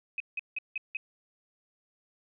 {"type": "tone bursts", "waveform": "sine", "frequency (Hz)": 2530, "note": "D#7", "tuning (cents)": 28, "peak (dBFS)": -30, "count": 5, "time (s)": [0.18, 0.97], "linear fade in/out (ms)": 2, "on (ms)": 22, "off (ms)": 170, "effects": []}